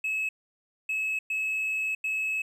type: tone bursts at uneven times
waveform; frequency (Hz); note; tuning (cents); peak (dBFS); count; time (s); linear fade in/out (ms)
triangle; 2583; E7; -36; -24; 4; 0.04-0.29 / 0.89-1.19 / 1.3-1.95 / 2.04-2.42; 5
effects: tanh soft clip ceiling -21 dBFS